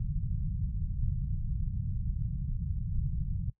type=low-pass noise; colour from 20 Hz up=pink; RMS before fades=-32 dBFS; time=0-3.5 s; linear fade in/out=5 ms; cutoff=170 Hz; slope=48 dB/octave; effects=noise-tail reverb RT60 0.1 s tail -19 dB re dry